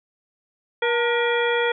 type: harmonic tone with a mistuned harmonic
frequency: 476.6 Hz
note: A#4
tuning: 38 cents sharp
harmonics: 1 / 2 / 3 / 4 / 5 / 7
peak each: -21 / -27 / -27 / -27 / -30 / -31 dBFS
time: 0.82-1.72 s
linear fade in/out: 5 ms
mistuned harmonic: 2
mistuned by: -85 cents
effects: none